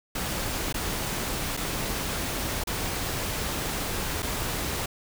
pink noise with dropouts, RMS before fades -30 dBFS, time 0.15-4.86 s, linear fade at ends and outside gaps 5 ms, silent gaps 0.727-0.742 / 1.568-1.572 / 2.638-2.671 / 4.223-4.227 s, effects none

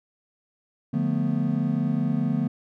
triangle chord, B half-diminished seventh, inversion first, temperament just, 148.16 / 177.8 / 222.2 / 246.9 Hz, D3 / F3 / A3 / B3, +16 / +31 / +17 / 0 cents, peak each -25 / -27 / -25 / -25 dBFS, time 0.93-2.48 s, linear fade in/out 10 ms, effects none

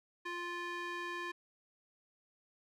square tone with band-pass filter, 349.2 Hz, F4, in tune, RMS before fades -41 dBFS, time 0.25-1.32 s, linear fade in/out 10 ms, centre 1700 Hz, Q 1.3, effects none

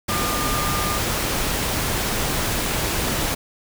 sine tone in noise, 1206 Hz, D6, 46 cents sharp, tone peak -26 dBFS, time 0.09-0.98 s, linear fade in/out 10 ms, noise pink, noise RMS -23 dBFS, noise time 0.08-3.35 s, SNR -6 dB, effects none

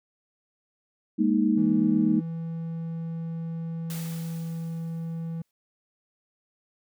sine chord, Ab suspended second, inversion none, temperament equal with one note detuned, 205.1 / 233.1 / 311.1 Hz, Ab3 / Bb3 / Eb4, -21 / 0 / 0 cents, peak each -24 dBFS, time 1.18-2.21 s, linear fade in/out 20 ms
triangle tone, 164.81 Hz, E3, in tune, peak -28 dBFS, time 1.57-5.42 s, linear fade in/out 5 ms
white noise with exponential decay, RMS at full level -39 dBFS, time 3.9-5.51 s, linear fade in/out 1 ms, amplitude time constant 350 ms
effects none

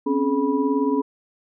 sine tone cluster, 260.5 / 278.8 / 425.4 / 979 Hz, C4 / C#4 / G#4 / B5, -7 / +10 / +42 / -15 cents, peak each -25 / -21 / -24 / -28 dBFS, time 0.06-1.02 s, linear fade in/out 10 ms, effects none

